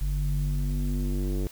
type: tone with low-pass filter sweep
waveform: square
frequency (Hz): 48.09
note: G1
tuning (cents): -32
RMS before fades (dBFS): -27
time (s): 0.01-1.47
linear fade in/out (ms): 0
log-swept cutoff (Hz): 110 to 400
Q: 2.4
effects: white hiss -49 dBFS RMS until 1.51 s